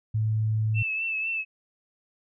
sine tone, 109.1 Hz, A2, 14 cents flat, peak -22 dBFS, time 0.14-0.83 s, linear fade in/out 10 ms
sine tone with vibrato, 2637 Hz, E7, in tune, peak -26 dBFS, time 0.74-1.45 s, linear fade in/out 50 ms, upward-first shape triangle, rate 4 Hz, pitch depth 46 cents each way
effects none

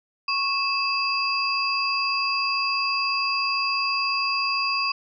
sine tone cluster, 1105 / 2610 / 4819 Hz, C#6 / E7 / D8, -6 / -18 / +44 cents, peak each -26 dBFS, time 0.28-4.92 s, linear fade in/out 5 ms, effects none

